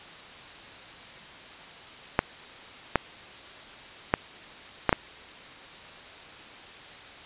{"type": "clicks", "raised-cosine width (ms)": 0.5, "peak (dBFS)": -4, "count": 5, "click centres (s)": [2.191, 2.957, 4.139, 4.893, 4.928], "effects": ["white hiss -45 dBFS RMS until 7.25 s", "resampled to 8000 Hz"]}